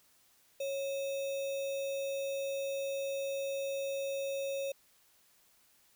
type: tone with sample-and-hold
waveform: sine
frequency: 550 Hz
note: C#5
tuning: 14 cents flat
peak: -33 dBFS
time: 0.6-4.72 s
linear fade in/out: 5 ms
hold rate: 3150 Hz
effects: white hiss -67 dBFS RMS until 5.95 s